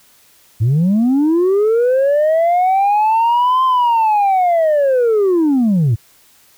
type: linear two-way sweep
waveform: sine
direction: up then down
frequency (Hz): 101.6 to 1046.5 to 101.6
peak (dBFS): -8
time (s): 0.6-5.96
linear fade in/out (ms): 20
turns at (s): 3.64
effects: tanh soft clip ceiling -9 dBFS + white hiss -50 dBFS RMS until 6.57 s